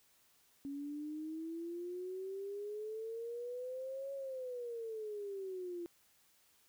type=exponential two-way sweep; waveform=sine; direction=up then down; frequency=277.2 to 554.4 to 341 Hz; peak=-40 dBFS; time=0.65-5.86 s; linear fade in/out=0 ms; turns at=4.13 s; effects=white hiss -70 dBFS RMS until 6.68 s